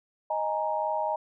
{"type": "chord", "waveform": "sine", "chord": "D# suspended fourth", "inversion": "none", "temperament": "just", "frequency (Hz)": [622.3, 829.7, 933.4], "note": ["D#5", "G#5", "A#5"], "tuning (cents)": [0, -2, 2], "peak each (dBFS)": [-30, -31, -30], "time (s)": [0.3, 1.16], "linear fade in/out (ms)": 5, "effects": []}